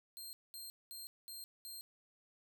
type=tone bursts; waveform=15% pulse; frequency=4186 Hz; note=C8; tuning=in tune; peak=-40 dBFS; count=5; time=0.17-1.81 s; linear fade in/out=0 ms; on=160 ms; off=210 ms; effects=none

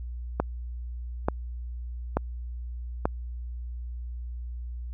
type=click train; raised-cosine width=1 ms; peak=-9 dBFS; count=4; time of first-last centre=0.4-3.055 s; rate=1.13 Hz; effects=added 60 Hz sine -33 dBFS peak until 4.93 s

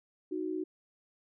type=tone pair together; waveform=sine; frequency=311.1 / 370 Hz; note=D#4 / F#4; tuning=0 / 0 cents; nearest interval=minor third; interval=300 cents; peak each=-35 / -35 dBFS; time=0.31-0.64 s; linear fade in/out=10 ms; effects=none

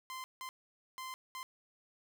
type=tone bursts at uneven times; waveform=sawtooth; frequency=1038 Hz; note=C6; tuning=14 cents flat; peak=-38 dBFS; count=4; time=0.1-0.24 / 0.41-0.49 / 0.98-1.14 / 1.35-1.43 s; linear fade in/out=0 ms; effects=13-bit

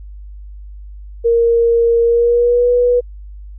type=tone with pitch glide; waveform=sine; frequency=466.2 to 488.5 Hz; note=A#4 to B4; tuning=0 to -19 cents; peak=-9 dBFS; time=1.24-3.01 s; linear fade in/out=20 ms; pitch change=+81 cents; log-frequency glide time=2.03-2.7 s; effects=added 50 Hz sine -30 dBFS peak until 3.58 s

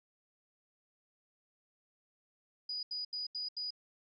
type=tone bursts; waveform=sine; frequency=4927 Hz; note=D#8; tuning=18 cents flat; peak=-36 dBFS; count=5; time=2.69-3.706 s; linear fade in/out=5 ms; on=140 ms; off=79 ms; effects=none

